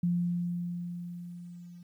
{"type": "tone with level ramp", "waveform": "sine", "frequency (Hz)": 174.61, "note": "F3", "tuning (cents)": 0, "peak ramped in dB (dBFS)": [-24, -46], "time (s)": [0.03, 1.83], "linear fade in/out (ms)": 5, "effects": ["11-bit"]}